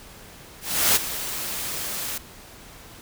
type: noise with ADSR envelope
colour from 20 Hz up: white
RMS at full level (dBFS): -17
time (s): 0.61-2.18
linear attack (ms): 350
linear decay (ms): 16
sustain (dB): -13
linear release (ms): 5
effects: pink hiss -45 dBFS RMS until 3.01 s